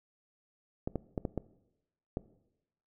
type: clicks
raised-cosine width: 2 ms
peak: -19 dBFS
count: 6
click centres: 0.875 / 0.957 / 1.178 / 1.252 / 1.377 / 2.171 s
effects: noise-tail reverb RT60 0.9 s tail -19 dB re dry